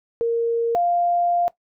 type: tone pair in turn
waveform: sine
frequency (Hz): 464.3 / 697.8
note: A#4 / F5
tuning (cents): -7 / -2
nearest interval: perfect fifth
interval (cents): 705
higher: second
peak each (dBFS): -17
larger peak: neither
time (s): 0.21-0.75 / 0.75-1.48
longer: second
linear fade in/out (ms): 0
effects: noise-tail reverb RT60 0.1 s tail -17 dB re dry